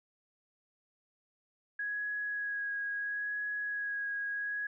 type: tone with vibrato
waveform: sine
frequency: 1661.2 Hz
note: G#6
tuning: in tune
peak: -33 dBFS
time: 1.79-4.67 s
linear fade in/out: 5 ms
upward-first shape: sine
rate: 0.74 Hz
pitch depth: 15 cents each way
effects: none